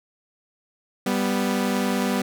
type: tone pair together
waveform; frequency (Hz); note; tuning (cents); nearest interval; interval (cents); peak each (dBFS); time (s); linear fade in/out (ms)
sawtooth; 195.96 / 246.9; G3 / B3; 0 / 0; major third; 400; -20; 1.06-2.22; 5
effects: none